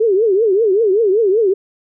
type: tone with vibrato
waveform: sine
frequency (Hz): 415.3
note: G#4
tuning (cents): 0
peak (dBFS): -10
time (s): 0-1.54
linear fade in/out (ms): 10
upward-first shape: triangle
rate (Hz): 5.2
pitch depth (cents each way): 240
effects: none